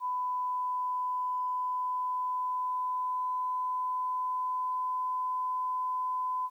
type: tone with pitch glide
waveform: sine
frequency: 1000 to 1010.5 Hz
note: B5 to B5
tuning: +21 to +39 cents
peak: -29 dBFS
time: 0-6.5 s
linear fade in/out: 50 ms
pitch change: +18 cents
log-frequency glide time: 0.45-4.98 s
effects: 11-bit